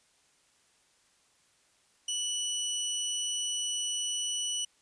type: tone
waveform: 20% pulse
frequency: 2957 Hz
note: F#7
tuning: 2 cents flat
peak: -25 dBFS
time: 2.08-4.65 s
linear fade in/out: 5 ms
effects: white hiss -67 dBFS RMS until 4.81 s + resampled to 22050 Hz